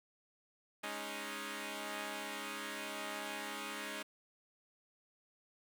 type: chord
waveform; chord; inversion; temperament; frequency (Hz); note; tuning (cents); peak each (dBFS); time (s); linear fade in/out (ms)
5% pulse; Ab suspended fourth; none; equal; 207.7 / 277.2 / 311.1; Ab3 / Db4 / Eb4; 0 / 0 / 0; -34; 0.83-4.03; 10
effects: none